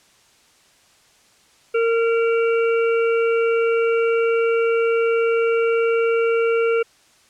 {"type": "harmonic tone", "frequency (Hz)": 459.7, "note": "A#4", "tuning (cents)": -24, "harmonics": [1, 3, 5, 6], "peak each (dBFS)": [-16, -26, -30, -32], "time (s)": [1.74, 6.83], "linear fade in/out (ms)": 10, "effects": ["white hiss -55 dBFS RMS until 7.29 s", "low-pass 8000 Hz 12 dB/octave"]}